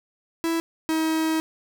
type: tone pair in turn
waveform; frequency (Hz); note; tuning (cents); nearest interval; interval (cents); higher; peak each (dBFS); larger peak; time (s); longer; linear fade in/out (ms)
45% pulse; 330 / 318.8; E4 / D#4; +2 / +42; minor second; 60; first; -22 / -21; second; 0.44-0.6 / 0.89-1.4; second; 0
effects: none